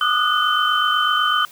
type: tone cluster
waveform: sine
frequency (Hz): 1201 / 1249 / 1468 / 3067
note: D6 / D#6 / F#6 / G7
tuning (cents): +38 / +6 / -14 / -38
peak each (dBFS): -21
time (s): 0.01-1.45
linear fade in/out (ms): 2
effects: white hiss -45 dBFS RMS until 1.51 s + high-pass 100 Hz 12 dB/octave